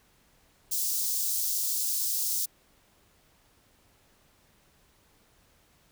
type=high-pass noise; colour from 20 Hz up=white; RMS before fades=-29 dBFS; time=0.71-2.46 s; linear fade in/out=10 ms; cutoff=4800 Hz; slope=24 dB/octave; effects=pink hiss -64 dBFS RMS until 5.91 s